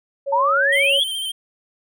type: tone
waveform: sine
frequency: 555 Hz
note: C#5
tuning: 2 cents sharp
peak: -21 dBFS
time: 0.26-1 s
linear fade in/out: 20 ms
type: exponential sweep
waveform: sine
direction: up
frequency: 875 to 3501 Hz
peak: -15 dBFS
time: 0.32-1.04 s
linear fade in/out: 10 ms
type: tone with vibrato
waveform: square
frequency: 3136 Hz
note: G7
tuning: in tune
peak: -24 dBFS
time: 0.72-1.32 s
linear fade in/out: 10 ms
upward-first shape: square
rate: 14 Hz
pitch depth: 29 cents each way
effects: none